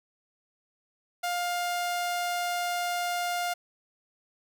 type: tone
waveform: sawtooth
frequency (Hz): 705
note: F5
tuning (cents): +16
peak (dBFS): -24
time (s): 1.23-3.54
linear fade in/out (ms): 10
effects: none